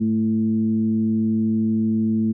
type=tone with frequency modulation; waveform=sine; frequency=220 Hz; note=A3; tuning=in tune; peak=-17 dBFS; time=0-2.33 s; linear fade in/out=20 ms; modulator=113 Hz; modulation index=0.53; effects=none